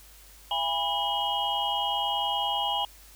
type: tone cluster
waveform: sine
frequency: 673 / 814 / 984 / 2911 / 3212 Hz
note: E5 / G#5 / B5 / F#7 / G7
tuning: +36 / -35 / -7 / -29 / +41 cents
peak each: -38 / -29 / -33 / -31 / -32 dBFS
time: 0.51-2.85 s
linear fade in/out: 2 ms
effects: added 50 Hz sine -53 dBFS peak until 3.15 s + white hiss -53 dBFS RMS until 3.15 s